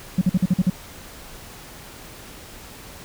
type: tone bursts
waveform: sine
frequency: 182.8 Hz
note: F#3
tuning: 21 cents flat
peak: -12 dBFS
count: 7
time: 0.18-0.7 s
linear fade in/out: 5 ms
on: 34 ms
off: 47 ms
effects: tanh soft clip ceiling -11 dBFS + pink hiss -41 dBFS RMS until 3.04 s